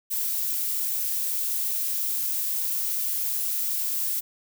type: noise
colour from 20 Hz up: violet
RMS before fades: -27 dBFS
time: 0.1-4.21 s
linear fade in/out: 20 ms
effects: none